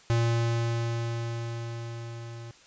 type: tone with level ramp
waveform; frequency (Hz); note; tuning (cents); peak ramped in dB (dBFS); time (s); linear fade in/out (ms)
square; 116.54; A#2; 0; -22 to -40; 0.1-2.51; 0
effects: white hiss -55 dBFS RMS until 2.66 s + resampled to 16000 Hz